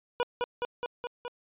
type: tone with echo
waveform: 25% pulse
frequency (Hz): 485.8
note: B4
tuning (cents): -29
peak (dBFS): -21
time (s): 0.2-0.23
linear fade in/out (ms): 0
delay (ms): 210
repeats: 5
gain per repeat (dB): -2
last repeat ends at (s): 1.28
effects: resampled to 8000 Hz